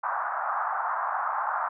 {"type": "band-pass noise", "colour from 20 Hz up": "white", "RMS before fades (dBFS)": -29, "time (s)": [0.03, 1.69], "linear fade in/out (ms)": 10, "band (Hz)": [720, 1400], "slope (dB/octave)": 48, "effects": []}